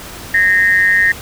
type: tone with amplitude modulation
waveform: sine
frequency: 1847 Hz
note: A#6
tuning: 16 cents flat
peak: -5 dBFS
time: 0.34-1.12 s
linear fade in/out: 5 ms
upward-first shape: sine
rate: 192 Hz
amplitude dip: 75%
effects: pink hiss -31 dBFS RMS until 1.21 s

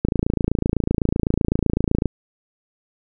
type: click train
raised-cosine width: 3 ms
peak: -5 dBFS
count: 57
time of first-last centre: 0.05-2.057 s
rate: 27.9 Hz
effects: none

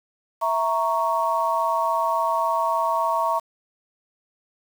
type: chord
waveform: sine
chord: A# diminished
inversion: second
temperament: equal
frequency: 659.3 / 932.3 / 1108.7 Hz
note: E5 / A#5 / C#6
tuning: 0 / 0 / 0 cents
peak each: -25 / -23 / -24 dBFS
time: 0.41-3.4 s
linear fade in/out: 20 ms
effects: 7-bit

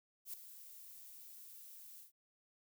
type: noise with ADSR envelope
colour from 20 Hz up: violet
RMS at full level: -43 dBFS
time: 0.25-2.12 s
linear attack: 86 ms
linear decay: 4 ms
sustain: -12 dB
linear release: 120 ms
effects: none

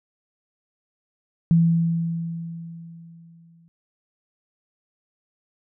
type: tone with exponential decay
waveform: sine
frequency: 166.8 Hz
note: E3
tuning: 21 cents sharp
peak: -12 dBFS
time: 1.51-3.68 s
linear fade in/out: 0 ms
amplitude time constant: 470 ms
effects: none

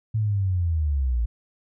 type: linear sweep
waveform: sine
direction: down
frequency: 111.5 to 55 Hz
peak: -20 dBFS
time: 0.14-1.26 s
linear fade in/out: 10 ms
effects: none

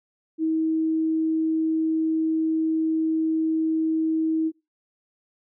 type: tone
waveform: sine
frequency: 319.4 Hz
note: D#4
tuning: 45 cents sharp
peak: -20 dBFS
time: 0.38-4.52 s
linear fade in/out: 50 ms
effects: noise-tail reverb RT60 0.3 s tail -25 dB re dry

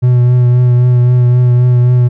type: tone with vibrato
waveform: triangle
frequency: 123.47 Hz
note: B2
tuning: in tune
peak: -3 dBFS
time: 0.02-2.09 s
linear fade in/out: 20 ms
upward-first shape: triangle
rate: 3.8 Hz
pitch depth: 24 cents each way
effects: none

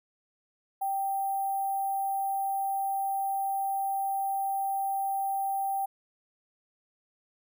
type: tone with sample-and-hold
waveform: sine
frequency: 784 Hz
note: G5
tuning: in tune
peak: -27 dBFS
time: 0.81-5.86 s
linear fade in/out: 10 ms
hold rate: 11025 Hz
effects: none

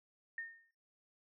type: tone with exponential decay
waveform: sine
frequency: 1830 Hz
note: A#6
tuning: 32 cents flat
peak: -37 dBFS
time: 0.38-0.71 s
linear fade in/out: 2 ms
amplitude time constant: 71 ms
effects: noise-tail reverb RT60 0.5 s tail -25 dB re dry

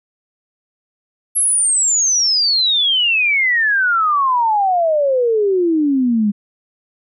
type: exponential sweep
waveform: sine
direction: down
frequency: 11330 to 200.6 Hz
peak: -12 dBFS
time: 1.35-6.32 s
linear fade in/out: 20 ms
effects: none

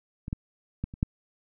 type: clicks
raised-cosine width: 5 ms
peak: -23 / -16 / -17 / -28 / -11 dBFS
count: 5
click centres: 0.281 / 0.329 / 0.84 / 0.939 / 1.029 s
effects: none

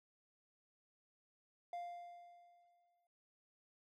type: tone with exponential decay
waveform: triangle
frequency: 698.5 Hz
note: F5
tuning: in tune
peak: -39 dBFS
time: 1.73-3.07 s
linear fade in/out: 2 ms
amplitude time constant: 290 ms
effects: none

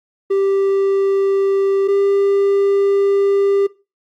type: tone pair in turn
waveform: triangle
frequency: 392 / 397.5 Hz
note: G4 / G4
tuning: 0 / +24 cents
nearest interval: unison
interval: 24 cents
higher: second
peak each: -11 / -10 dBFS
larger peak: second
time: 0.3-1.88 / 1.88-3.67 s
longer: second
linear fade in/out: 10 ms
effects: noise-tail reverb RT60 0.3 s tail -21 dB re dry + Opus 32 kbps

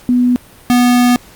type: tone pair in turn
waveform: sine / square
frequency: 246.9 / 245.3 Hz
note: B3 / B3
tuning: 0 / -12 cents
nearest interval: unison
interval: 12 cents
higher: first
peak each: -8 dBFS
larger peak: neither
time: 0.09-0.36 / 0.7-1.16 s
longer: second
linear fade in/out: 0 ms
effects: pink hiss -41 dBFS RMS until 1.35 s + Opus 48 kbps

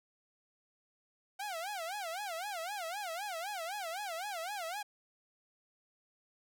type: tone with vibrato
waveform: sawtooth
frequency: 738 Hz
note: F#5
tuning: 5 cents flat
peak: -34 dBFS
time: 1.39-4.83 s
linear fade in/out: 10 ms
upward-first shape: sine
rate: 3.9 Hz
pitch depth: 230 cents each way
effects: none

